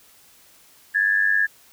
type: tone pair together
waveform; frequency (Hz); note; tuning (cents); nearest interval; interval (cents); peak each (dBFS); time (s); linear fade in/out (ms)
sine; 1661.2 / 1760; G#6 / A6; 0 / 0; minor second; 100; -19 / -20; 0.94-1.47; 20
effects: white hiss -53 dBFS RMS until 1.72 s